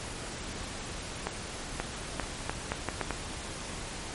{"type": "accelerating click train", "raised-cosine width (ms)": 0.5, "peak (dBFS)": -14, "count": 8, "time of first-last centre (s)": [1.27, 3.107], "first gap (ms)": 530, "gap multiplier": 0.75, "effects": ["pink hiss -39 dBFS RMS until 4.14 s", "MP3 48 kbps"]}